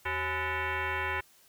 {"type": "tone with frequency modulation", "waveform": "sine", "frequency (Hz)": 379.9, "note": "F#4", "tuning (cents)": 46, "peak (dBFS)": -29, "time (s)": [0.05, 1.21], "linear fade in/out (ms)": 10, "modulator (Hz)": 462, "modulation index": 4.7, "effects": ["white hiss -61 dBFS RMS until 1.48 s"]}